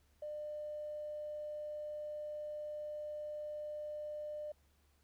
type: tone with tanh clipping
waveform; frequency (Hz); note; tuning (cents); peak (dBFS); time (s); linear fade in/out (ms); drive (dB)
triangle; 600; D5; +37; -40; 0.22-4.52; 5; 2
effects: added 72 Hz sine -70 dBFS peak until 5.03 s + pink hiss -75 dBFS RMS until 5.03 s